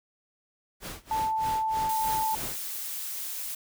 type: noise with tremolo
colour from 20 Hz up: pink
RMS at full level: -37 dBFS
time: 0.8-2.6 s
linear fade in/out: 50 ms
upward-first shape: sine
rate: 3.2 Hz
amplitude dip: 95%
type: tone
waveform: sine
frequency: 880 Hz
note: A5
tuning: in tune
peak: -25 dBFS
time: 1.11-2.35 s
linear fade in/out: 2 ms
type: noise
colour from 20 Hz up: blue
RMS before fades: -35 dBFS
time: 1.89-3.55 s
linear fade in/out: 5 ms
effects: none